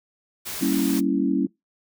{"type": "noise", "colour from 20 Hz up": "white", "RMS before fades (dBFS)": -32, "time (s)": [0.45, 1.01], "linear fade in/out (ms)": 20}
{"type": "chord", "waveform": "sine", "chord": "G diminished seventh", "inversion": "none", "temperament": "equal", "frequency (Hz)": [196, 233.1, 277.2, 329.6], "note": ["G3", "Bb3", "Db4", "Fb4"], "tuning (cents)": [0, 0, 0, 0], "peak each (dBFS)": [-26, -27, -22, -26], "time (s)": [0.61, 1.47], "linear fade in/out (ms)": 10}
{"effects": ["noise-tail reverb RT60 0.2 s tail -24 dB re dry"]}